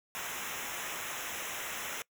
pink noise with comb filter, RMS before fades -39 dBFS, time 0.15-2.02 s, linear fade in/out 0 ms, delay 0.22 ms, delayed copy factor -0.95, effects noise-tail reverb RT60 0.1 s tail -23 dB re dry

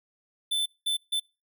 square tone bursts at uneven times, 3525 Hz, A7, 2 cents sharp, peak -25 dBFS, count 3, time 0.51-0.66 / 0.86-0.97 / 1.12-1.2 s, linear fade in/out 10 ms, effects noise-tail reverb RT60 0.3 s tail -26 dB re dry

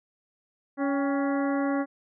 harmonic tone with a mistuned harmonic, 279.8 Hz, C#4, 16 cents sharp, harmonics 1 / 2 / 3 / 4 / 5 / 6 / 7, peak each -25 / -31 / -35 / -37 / -39 / -41 / -42 dBFS, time 0.77-1.86 s, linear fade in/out 50 ms, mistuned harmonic 3, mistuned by -77 cents, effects none

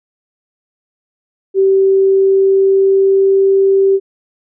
sine tone with pitch glide, 386.6 to 389.3 Hz, G4 to G4, -24 to -12 cents, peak -7 dBFS, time 1.54-4 s, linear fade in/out 50 ms, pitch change +12 cents, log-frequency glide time 1.78-3.49 s, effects none

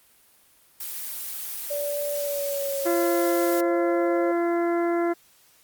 blue noise, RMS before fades -33 dBFS, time 0.8-3.61 s, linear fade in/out 5 ms
sine tone with pitch glide, 579 to 534 Hz, D5 to C5, -25 to +35 cents, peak -26 dBFS, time 1.7-4.32 s, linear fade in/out 10 ms, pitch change -140 cents, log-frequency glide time 2.15-3.31 s
harmonic tone, 342.2 Hz, F4, 35 cents flat, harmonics 1 / 2 / 3 / 4 / 5 / 6, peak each -22 / -28 / -36 / -35 / -39 / -40 dBFS, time 2.85-5.14 s, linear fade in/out 20 ms
effects white hiss -58 dBFS RMS until 5.63 s + Opus 32 kbps

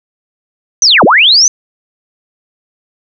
sine linear two-way sweep, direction down then up, 6272 to 149.3 to 6272 Hz, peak -3 dBFS, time 0.82-1.48 s, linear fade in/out 2 ms, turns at 1.04 s, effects none

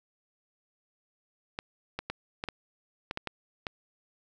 clicks, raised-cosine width 0.3 ms, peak -17 dBFS, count 9, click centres 1.589 / 1.99 / 2.1 / 2.439 / 2.487 / 3.111 / 3.174 / 3.273 / 3.668 s, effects none

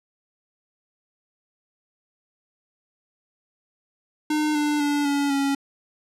square tone with pitch steps, 303.7 / 296.9 / 290.3 / 283.9 / 277.5 Hz, D#4 / D4 / D4 / C#4 / C#4, -42 / +19 / -20 / +41 / +2 cents, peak -21 dBFS, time 4.3-5.55 s, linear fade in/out 5 ms, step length 250 ms, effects low-pass 11000 Hz 12 dB/octave

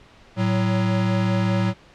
square tone pair together, 111.3 / 187.18 Hz, A2 / F#3, +20 / +20 cents, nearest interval major sixth, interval 900 cents, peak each -22 dBFS, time 0.36-1.74 s, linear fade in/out 50 ms, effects pink hiss -50 dBFS RMS until 1.94 s + low-pass 4000 Hz 12 dB/octave

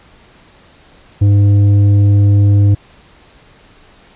sine tone with tanh clipping, 101.2 Hz, G#2, 44 cents flat, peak -7 dBFS, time 1.21-2.75 s, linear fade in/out 10 ms, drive 7 dB, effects pink hiss -45 dBFS RMS until 4.15 s + resampled to 8000 Hz

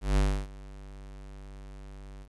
square tone with ADSR envelope, 49.09 Hz, G1, 3 cents sharp, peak -21 dBFS, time 0.01-2.29 s, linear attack 160 ms, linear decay 300 ms, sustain -23 dB, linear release 71 ms, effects resampled to 24000 Hz + 10-bit

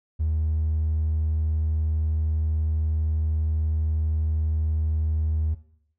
triangle tone, 78.1 Hz, D#2, 7 cents sharp, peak -18 dBFS, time 0.19-5.55 s, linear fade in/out 20 ms, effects noise-tail reverb RT60 0.7 s tail -18 dB re dry + tanh soft clip ceiling -17 dBFS

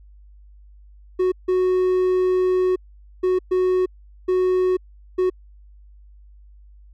triangle tone bursts at uneven times, 368.5 Hz, F#4, 7 cents flat, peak -14 dBFS, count 6, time 1.19-1.32 / 1.48-2.76 / 3.23-3.39 / 3.51-3.86 / 4.28-4.77 / 5.18-5.3 s, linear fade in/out 10 ms, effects added 50 Hz sine -44 dBFS peak until 6.93 s

